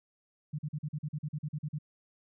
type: tone bursts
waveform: sine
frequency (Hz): 150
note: D3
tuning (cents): +37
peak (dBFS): -32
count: 13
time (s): 0.53-1.787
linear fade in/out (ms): 10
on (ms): 57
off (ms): 43
effects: none